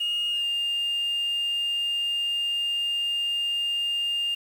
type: tone with pitch glide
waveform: sine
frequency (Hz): 2851 to 2812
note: F7 to F7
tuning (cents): +35 to +11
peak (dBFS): -22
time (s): 0-4.35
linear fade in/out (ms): 10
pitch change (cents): -24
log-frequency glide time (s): 0.29-0.45
effects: tanh soft clip ceiling -22 dBFS + 8-bit